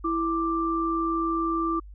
sine tone pair together, 330.5 / 1177.8 Hz, E4 / D6, +5 / +5 cents, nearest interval octave + minor seventh, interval 2200 cents, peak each -26 dBFS, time 0.04-1.8 s, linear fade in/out 10 ms, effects added 50 Hz sine -41 dBFS peak until 1.94 s

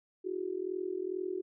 sine tone with amplitude modulation, 370 Hz, F#4, in tune, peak -29 dBFS, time 0.24-1.42 s, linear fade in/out 20 ms, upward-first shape sine, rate 42.3 Hz, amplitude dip 90%, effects none

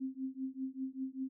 sine tone with tremolo, 263.8 Hz, C4, 14 cents sharp, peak -33 dBFS, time 0-1.29 s, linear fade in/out 20 ms, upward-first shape triangle, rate 5.1 Hz, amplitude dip 100%, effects none

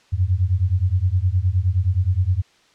sine beating tone pair, 87.3 / 96.9 Hz, F2 / G2, 0 / -20 cents, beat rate 9.6 Hz, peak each -19 dBFS, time 0.12-2.42 s, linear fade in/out 20 ms, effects white hiss -56 dBFS RMS until 2.74 s + low-pass 5000 Hz 12 dB/octave

